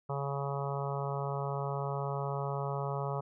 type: harmonic tone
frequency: 139.7 Hz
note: C#3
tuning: 14 cents sharp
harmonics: 1 / 3 / 4 / 5 / 6 / 7 / 8 / 9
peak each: -35 / -40 / -41 / -42 / -43 / -43 / -44 / -45 dBFS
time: 0.09-3.21 s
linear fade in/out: 10 ms
effects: none